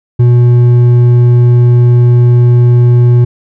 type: tone with hard clipping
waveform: sine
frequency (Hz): 121.3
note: B2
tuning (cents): -31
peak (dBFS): -4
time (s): 0.19-3.25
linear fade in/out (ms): 10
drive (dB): 5
effects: none